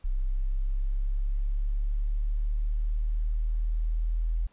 sine linear sweep, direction up, 32.38 to 41.2 Hz, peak -24 dBFS, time 0.04-4.47 s, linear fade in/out 10 ms, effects pink hiss -65 dBFS RMS until 4.52 s + resampled to 8000 Hz

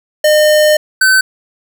square tone pair in turn, 608 / 1529.4 Hz, D#5 / G6, -40 / -43 cents, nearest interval octave + major third, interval 1597 cents, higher second, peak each -7 dBFS, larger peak neither, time 0.24-0.77 / 1.01-1.21 s, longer first, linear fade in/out 5 ms, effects none

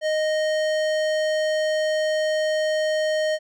sine tone with hard clipping, 620 Hz, D#5, 6 cents flat, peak -22 dBFS, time 0.01-3.39 s, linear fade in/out 50 ms, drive 16 dB, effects none

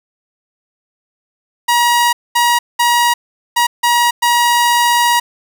sawtooth tone bursts at uneven times, 955 Hz, A#5, 42 cents sharp, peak -6 dBFS, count 6, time 1.68-2.13 / 2.35-2.59 / 2.79-3.14 / 3.56-3.67 / 3.83-4.11 / 4.22-5.2 s, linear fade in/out 10 ms, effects none

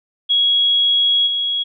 sine tone with level steps, 3322 Hz, G#7, in tune, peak -12 / -17 dBFS, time 0.29-1.64 s, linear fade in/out 20 ms, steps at 1.26 s, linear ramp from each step 20 ms, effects none

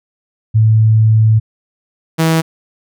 sine / sawtooth tone pair in turn, 110 / 162.03 Hz, A2 / E3, 0 / -29 cents, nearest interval perfect fifth, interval 671 cents, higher second, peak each -6 dBFS, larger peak neither, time 0.54-1.4 / 2.18-2.42 s, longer first, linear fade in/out 20 ms, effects none

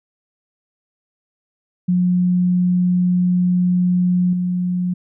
sine tone with level steps, 179.6 Hz, F3, 49 cents sharp, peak -13 / -17 dBFS, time 1.88-4.94 s, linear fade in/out 10 ms, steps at 4.33 s, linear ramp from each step 2 ms, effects none

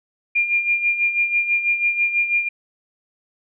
sine tone with tremolo, 2402 Hz, D7, 38 cents sharp, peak -14 dBFS, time 0.35-2.49 s, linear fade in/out 10 ms, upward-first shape sine, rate 6.1 Hz, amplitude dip 65%, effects none

